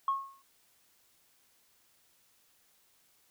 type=tone with exponential decay; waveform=sine; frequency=1090 Hz; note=C#6; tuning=29 cents flat; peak=-23 dBFS; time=0.08-0.42 s; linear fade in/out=2 ms; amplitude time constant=72 ms; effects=tanh soft clip ceiling -21 dBFS + white hiss -68 dBFS RMS until 3.3 s